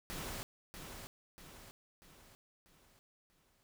pink noise with echo, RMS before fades -43 dBFS, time 0.1-0.43 s, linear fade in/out 0 ms, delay 640 ms, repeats 5, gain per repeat -6 dB, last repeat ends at 3.63 s, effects none

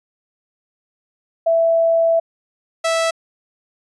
sine / sawtooth tone pair in turn, 662 / 657 Hz, E5 / E5, +7 / -6 cents, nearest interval unison, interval 13 cents, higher first, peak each -12 dBFS, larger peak neither, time 1.46-2.2 / 2.84-3.11 s, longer first, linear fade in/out 10 ms, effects resampled to 22050 Hz

